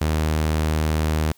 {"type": "tone", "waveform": "sawtooth", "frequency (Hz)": 77.78, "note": "D#2", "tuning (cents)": 0, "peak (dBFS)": -15, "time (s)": [0.01, 1.32], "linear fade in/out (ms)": 5, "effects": ["white hiss -58 dBFS RMS until 1.37 s"]}